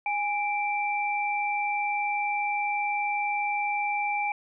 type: tone pair together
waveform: sine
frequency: 825 / 2344 Hz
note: G#5 / D7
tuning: -12 / -4 cents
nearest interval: octave + tritone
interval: 1808 cents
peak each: -27 / -29 dBFS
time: 0.06-4.32 s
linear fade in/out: 2 ms
effects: none